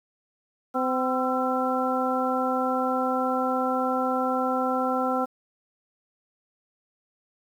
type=harmonic tone with a mistuned harmonic; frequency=256.6 Hz; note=C4; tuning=34 cents flat; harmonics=1 / 2 / 3 / 4 / 5; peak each=-28 / -28 / -28 / -34 / -29 dBFS; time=0.74-5.26 s; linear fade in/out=20 ms; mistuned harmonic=5; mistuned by=+74 cents; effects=9-bit